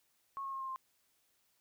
sine tone with pitch steps, 1095 / 1084.3 / 1073.7 / 1063.2 / 1052.8 Hz, C#6 / C#6 / C6 / C6 / C6, -22 / -39 / +44 / +27 / +10 cents, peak -38 dBFS, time 0.37-0.76 s, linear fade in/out 0 ms, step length 78 ms, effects white hiss -75 dBFS RMS until 1.6 s

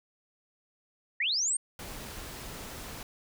sine linear sweep, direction up, 1766 to 8870 Hz, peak -26 dBFS, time 1.2-1.57 s, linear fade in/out 5 ms
pink noise, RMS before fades -42 dBFS, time 1.79-3.03 s, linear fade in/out 2 ms
effects none

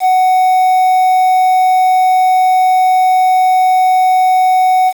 triangle tone with quantisation, 744 Hz, F#5, 9 cents sharp, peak -5 dBFS, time 0-4.93 s, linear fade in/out 50 ms, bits 5, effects none

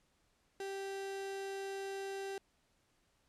35% pulse tone, 391 Hz, G4, 4 cents flat, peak -38 dBFS, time 0.6-2.38 s, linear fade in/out 2 ms, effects pink hiss -75 dBFS RMS until 3.28 s + low-pass 10000 Hz 12 dB/octave

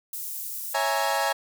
white high-pass noise, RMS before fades -34 dBFS, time 0.13-0.74 s, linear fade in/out 2 ms, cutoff 9400 Hz, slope 12 dB/octave
30% pulse chord, A# half-diminished seventh, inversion first, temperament equal, 554.4 / 659.3 / 830.6 / 932.3 Hz, C#5 / E5 / G#5 / A#5, 0 / 0 / 0 / 0 cents, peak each -27 / -27 / -24 / -27 dBFS, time 0.74-1.33 s, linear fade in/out 10 ms
effects none

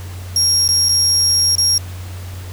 35% pulse tone with dropouts, 5588 Hz, F8, in tune, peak -9 dBFS, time 0.36-1.78 s, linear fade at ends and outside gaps 2 ms, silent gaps 0.679-0.688 / 0.887-0.891 / 1.554-1.581 s, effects added 91 Hz sine -27 dBFS peak until 2.52 s + pink hiss -38 dBFS RMS until 2.52 s

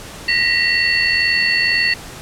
sine tone cluster, 1878 / 1960 / 2725 / 4447 Hz, A#6 / B6 / F7 / C#8, +12 / -14 / -43 / +5 cents, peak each -19 dBFS, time 0.28-1.94 s, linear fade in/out 5 ms, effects pink hiss -34 dBFS RMS until 2.21 s + low-pass 11000 Hz 12 dB/octave

